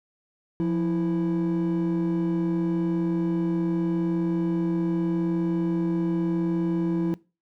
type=tone pair together; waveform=triangle; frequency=174.6 / 329.6 Hz; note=F3 / E4; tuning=0 / 0 cents; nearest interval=major seventh; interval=1100 cents; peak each=-22 dBFS; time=0.6-7.14 s; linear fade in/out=0 ms; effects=noise-tail reverb RT60 0.3 s tail -22 dB re dry + tanh soft clip ceiling -16 dBFS